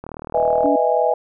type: click train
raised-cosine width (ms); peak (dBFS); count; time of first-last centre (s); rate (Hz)
1; -18; 25; 0.04-0.659; 38.8
type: chord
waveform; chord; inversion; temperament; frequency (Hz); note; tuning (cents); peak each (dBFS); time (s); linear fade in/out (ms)
sine; E major seventh; second; just; 494.4 / 618.1 / 659.3 / 824.1; B4 / D#5 / E5 / G#5; +2 / -12 / 0 / -14; -20; 0.34-1.14; 5
type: tone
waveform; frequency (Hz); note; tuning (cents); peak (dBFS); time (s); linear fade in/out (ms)
sine; 287.4; D4; -37; -18; 0.64-0.76; 5
effects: none